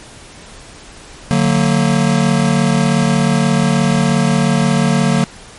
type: chord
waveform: square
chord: D augmented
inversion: none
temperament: just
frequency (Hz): 146.83 / 183.54 / 229.4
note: D3 / F#3 / A#3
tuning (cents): 0 / -14 / -28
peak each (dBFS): -16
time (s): 1.31-5.24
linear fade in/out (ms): 0
effects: pink hiss -37 dBFS RMS until 5.58 s + MP3 48 kbps